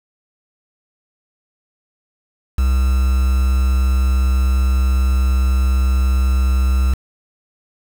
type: tone with quantisation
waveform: triangle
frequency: 64.7 Hz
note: C2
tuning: 19 cents flat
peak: -10 dBFS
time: 2.58-6.94 s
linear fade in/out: 5 ms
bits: 5
effects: none